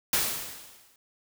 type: noise with exponential decay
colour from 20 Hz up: white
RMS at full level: -23 dBFS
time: 0.13-0.96 s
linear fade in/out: 2 ms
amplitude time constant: 180 ms
effects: none